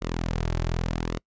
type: tone with flanger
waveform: sawtooth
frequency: 41.72 Hz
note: E1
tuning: 22 cents sharp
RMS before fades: -28 dBFS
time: 0.01-1.19 s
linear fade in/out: 20 ms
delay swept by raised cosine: 1.2 to 4.2 ms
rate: 0.86 Hz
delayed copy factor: -0.55
effects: noise-tail reverb RT60 0.1 s tail -26 dB re dry + resampled to 16000 Hz